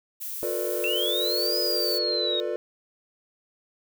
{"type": "noise", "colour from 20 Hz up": "violet", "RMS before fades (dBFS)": -34, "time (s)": [0.2, 1.99], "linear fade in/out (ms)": 20}
{"type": "chord", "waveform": "triangle", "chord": "B half-diminished seventh", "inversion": "second", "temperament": "just", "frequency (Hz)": [355.6, 444.5, 493.9, 592.7], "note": ["F4", "A4", "B4", "D5"], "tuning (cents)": [31, 18, 0, 16], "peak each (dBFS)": -30, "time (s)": [0.43, 2.56], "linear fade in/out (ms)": 0}
{"type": "linear two-way sweep", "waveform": "sine", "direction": "up then down", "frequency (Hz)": [2637, 5030, 3721], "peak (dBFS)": -25, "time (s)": [0.84, 2.4], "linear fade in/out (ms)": 0, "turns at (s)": 1.59}
{"effects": []}